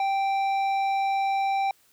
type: tone with tanh clipping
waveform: triangle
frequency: 783 Hz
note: G5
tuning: 2 cents flat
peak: -24 dBFS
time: 0-1.71 s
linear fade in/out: 2 ms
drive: 14 dB
effects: white hiss -62 dBFS RMS until 1.92 s